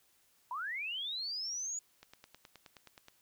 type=linear sweep; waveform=sine; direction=up; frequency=925 to 6920 Hz; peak=-36 dBFS; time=0.51-1.79 s; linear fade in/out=2 ms
type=click train; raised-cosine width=0.2 ms; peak=-34 dBFS; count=11; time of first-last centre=2.03-3.084 s; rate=9.49 Hz
effects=white hiss -70 dBFS RMS until 3.21 s